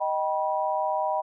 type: chord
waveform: sine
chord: Eb augmented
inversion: none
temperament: just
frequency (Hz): 622.3 / 777.8 / 972.3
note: Eb5 / G5 / B5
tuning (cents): 0 / -14 / -27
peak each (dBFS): -28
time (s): 0-1.22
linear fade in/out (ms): 20
effects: none